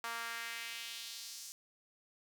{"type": "tone with high-pass filter sweep", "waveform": "sawtooth", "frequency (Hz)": 231.5, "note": "A#3", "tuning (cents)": -12, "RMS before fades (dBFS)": -44, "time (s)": [0.04, 1.52], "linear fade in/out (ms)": 0, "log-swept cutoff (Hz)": [1100, 6400], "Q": 1.7, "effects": ["11-bit"]}